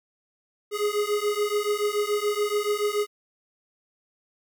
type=beating tone pair; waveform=square; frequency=412.4 / 419.4 Hz; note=G#4 / G#4; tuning=-12 / +17 cents; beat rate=7 Hz; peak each=-27 dBFS; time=0.71-3.07 s; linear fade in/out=50 ms; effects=none